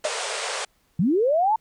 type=band-pass noise; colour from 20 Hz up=pink; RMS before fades=-29 dBFS; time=0.04-0.65 s; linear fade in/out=5 ms; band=420 to 9500 Hz; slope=96 dB/octave
type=tone with exponential decay; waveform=sine; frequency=613 Hz; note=D#5; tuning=26 cents flat; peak=-20 dBFS; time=0.05-0.18 s; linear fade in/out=1 ms; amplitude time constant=28 ms
type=linear sweep; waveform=sine; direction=up; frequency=147 to 910 Hz; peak=-17 dBFS; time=0.99-1.56 s; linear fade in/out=5 ms
effects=pink hiss -65 dBFS RMS until 1.6 s